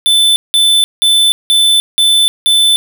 square tone bursts, 3520 Hz, A7, in tune, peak -7 dBFS, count 6, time 0.06-2.76 s, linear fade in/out 0 ms, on 300 ms, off 180 ms, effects none

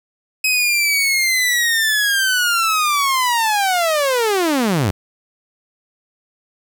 sawtooth linear sweep, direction down, 2549 to 82.41 Hz, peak -11 dBFS, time 0.44-4.91 s, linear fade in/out 5 ms, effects 8-bit

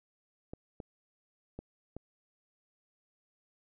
clicks, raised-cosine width 2 ms, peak -28 dBFS, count 4, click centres 0.535 / 0.802 / 1.59 / 1.966 s, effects none

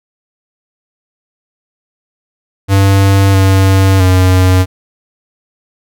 square tone with pitch steps, 97.9 / 96.1 / 92.5 Hz, G2 / G2 / F#2, -2 / -34 / 0 cents, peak -6 dBFS, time 2.68-4.66 s, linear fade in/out 50 ms, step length 660 ms, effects none

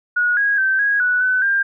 sine tone with pitch steps, 1453 / 1646 / 1551 / 1649 / 1477 / 1508 / 1596 Hz, F#6 / G#6 / G6 / G#6 / F#6 / F#6 / G6, -32 / -16 / -19 / -13 / -3 / +32 / +31 cents, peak -14 dBFS, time 0.16-1.63 s, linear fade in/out 10 ms, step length 210 ms, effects none

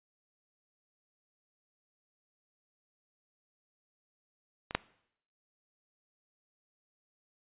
clicks, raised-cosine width 0.3 ms, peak -22 / -10 dBFS, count 2, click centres 4.709 / 4.75 s, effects noise-tail reverb RT60 0.7 s tail -21 dB re dry + resampled to 8000 Hz

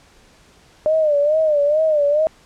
sine tone with vibrato, 604 Hz, D5, 48 cents sharp, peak -13 dBFS, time 0.86-2.27 s, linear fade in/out 0 ms, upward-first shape sine, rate 2.3 Hz, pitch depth 95 cents each way, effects pink hiss -51 dBFS RMS until 2.45 s + low-pass 8000 Hz 12 dB/octave

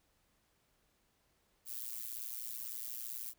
violet noise with amplitude modulation, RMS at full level -39 dBFS, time 1.65-3.34 s, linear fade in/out 50 ms, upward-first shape sine, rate 118 Hz, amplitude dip 100%, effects pink hiss -75 dBFS RMS until 3.38 s

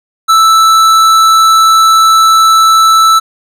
sine tone with tanh clipping, 1318.5 Hz, E6, in tune, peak -5 dBFS, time 0.28-3.2 s, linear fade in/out 20 ms, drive 16 dB, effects none

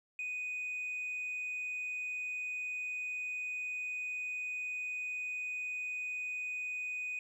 sine tone, 2489 Hz, D#7, in tune, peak -34 dBFS, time 0.19-7.19 s, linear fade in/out 2 ms, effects tanh soft clip ceiling -34 dBFS + 12-bit

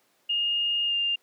sine tone with pitch glide, 2839 to 2803 Hz, F7 to F7, +28 to +6 cents, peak -23 dBFS, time 0.29-1.16 s, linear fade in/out 10 ms, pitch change -22 cents, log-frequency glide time 0.86-0.94 s, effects pink hiss -66 dBFS RMS until 1.22 s + high-pass 300 Hz 12 dB/octave

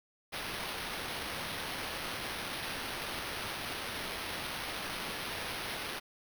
white noise with sample-and-hold, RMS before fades -39 dBFS, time 0.32-6 s, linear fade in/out 20 ms, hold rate 7350 Hz, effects none

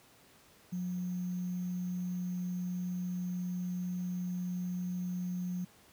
sine tone with sample-and-hold, 179.9 Hz, F#3, 48 cents flat, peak -33 dBFS, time 0.72-5.65 s, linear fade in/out 10 ms, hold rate 6300 Hz, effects pink hiss -61 dBFS RMS until 5.92 s + high-pass 80 Hz 12 dB/octave

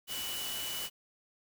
sine tone in noise, 2960 Hz, F#7, in tune, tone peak -39 dBFS, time 0.07-0.9 s, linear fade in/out 50 ms, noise white, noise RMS -39 dBFS, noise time 0.07-0.9 s, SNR -3 dB, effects none

